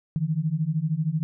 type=beating tone pair; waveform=sine; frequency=150.3 / 163.3 Hz; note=D3 / E3; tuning=+40 / -16 cents; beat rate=13 Hz; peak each=-26 / -25 dBFS; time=0.16-1.23 s; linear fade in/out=0 ms; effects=none